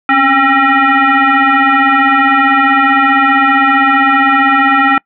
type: tone with frequency modulation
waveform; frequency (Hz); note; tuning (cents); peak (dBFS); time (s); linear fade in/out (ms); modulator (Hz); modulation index
sine; 277.2; C#4; 0; -6; 0.09-4.98; 2; 539; 3.5
effects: noise-tail reverb RT60 0.1 s tail -26 dB re dry